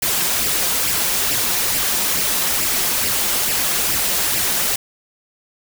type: noise with flanger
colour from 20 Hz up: white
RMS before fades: -19 dBFS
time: 0.02-4.76 s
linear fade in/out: 5 ms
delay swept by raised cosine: 0.38 to 5.78 ms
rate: 2.3 Hz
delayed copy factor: +0.55
effects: none